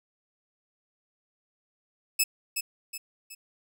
10% pulse tone with echo, 2602 Hz, E7, 23 cents flat, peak -12 dBFS, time 2.19-2.24 s, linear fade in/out 10 ms, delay 370 ms, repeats 3, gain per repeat -7 dB, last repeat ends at 3.35 s, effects none

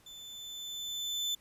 35% pulse tone with level ramp, 3520 Hz, A7, in tune, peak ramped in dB -45 to -28 dBFS, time 0.06-1.35 s, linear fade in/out 5 ms, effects pink hiss -64 dBFS RMS until 1.4 s + resampled to 32000 Hz

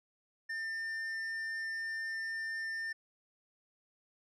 sine tone with tanh clipping, 1799 Hz, A6, 38 cents sharp, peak -37 dBFS, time 0.49-2.93 s, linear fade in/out 10 ms, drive 7 dB, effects none

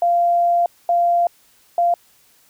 sine tone bursts at uneven times, 693 Hz, F5, 14 cents flat, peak -13 dBFS, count 3, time 0.02-0.66 / 0.89-1.27 / 1.78-1.94 s, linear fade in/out 2 ms, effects white hiss -55 dBFS RMS until 2.49 s

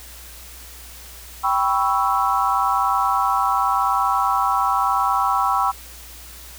sine chord, C# half-diminished seventh, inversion second, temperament equal, 784 / 987.8 / 1108.7 / 1318.5 Hz, G5 / B5 / C#6 / E6, 0 / 0 / 0 / 0 cents, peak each -22 dBFS, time 1.43-5.72 s, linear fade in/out 20 ms, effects added 60 Hz sine -42 dBFS peak until 6.58 s + white hiss -41 dBFS RMS until 6.58 s

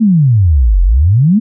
sine exponential two-way sweep, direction down then up, 233.1 to 42 to 233.1 Hz, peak -5 dBFS, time 0-1.4 s, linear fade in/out 20 ms, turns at 0.82 s, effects none

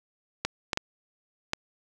clicks, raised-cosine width 0.2 ms, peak -9 dBFS, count 4, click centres 0.45 / 0.732 / 0.774 / 1.534 s, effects none

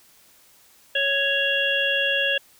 harmonic tone, 554.4 Hz, C#5, in tune, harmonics 1 / 3 / 5 / 6, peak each -27 / -24 / -24 / -26 dBFS, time 0.95-2.38 s, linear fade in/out 5 ms, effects white hiss -55 dBFS RMS until 2.59 s

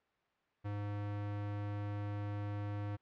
square tone, 102.7 Hz, G#2, 19 cents flat, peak -38 dBFS, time 0.64-2.97 s, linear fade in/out 20 ms, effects white hiss -75 dBFS RMS until 3.01 s + low-pass 2000 Hz 12 dB/octave

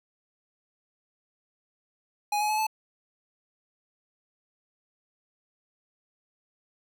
square tone with pitch steps, 830.6 / 843.7 / 856.9 / 870.4 Hz, G#5 / G#5 / A5 / A5, 0 / +27 / -46 / -19 cents, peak -25 dBFS, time 2.32-2.668 s, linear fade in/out 5 ms, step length 87 ms, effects none

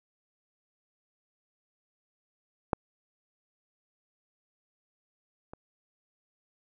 clicks, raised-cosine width 1 ms, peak -10 / -28 dBFS, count 2, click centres 2.732 / 5.535 s, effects none

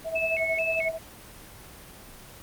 sine tone with tremolo, 650 Hz, E5, 24 cents flat, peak -24 dBFS, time 0.04-0.99 s, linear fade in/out 50 ms, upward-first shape sine, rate 11 Hz, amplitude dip 75%
sine tone with vibrato, 2396 Hz, D7, 34 cents sharp, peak -26 dBFS, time 0.15-0.89 s, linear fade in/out 10 ms, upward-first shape square, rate 2.3 Hz, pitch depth 150 cents each way
effects pink hiss -46 dBFS RMS until 2.42 s + Opus 24 kbps

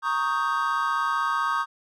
triangle chord, Eb dominant seventh, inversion second, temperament equal, 932.3 / 1108.7 / 1244.5 / 1568 Hz, Bb5 / Db6 / Eb6 / G6, 0 / 0 / 0 / 0 cents, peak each -29 / -25 / -25 / -28 dBFS, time 0.02-1.66 s, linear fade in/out 50 ms, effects none

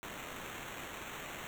blue noise with sample-and-hold, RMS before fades -45 dBFS, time 0.03-1.47 s, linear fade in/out 0 ms, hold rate 4900 Hz, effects none

